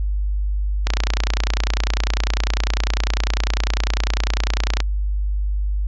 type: click train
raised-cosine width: 0.2 ms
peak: -3 dBFS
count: 119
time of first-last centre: 0.87-4.803 s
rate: 30 Hz
effects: added 50 Hz sine -18 dBFS peak until 5.87 s + resampled to 16000 Hz